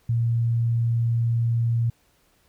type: tone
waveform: sine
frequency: 116.6 Hz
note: A#2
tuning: 1 cent sharp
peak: -19 dBFS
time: 0.09-1.9 s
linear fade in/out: 5 ms
effects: pink hiss -63 dBFS RMS until 2.48 s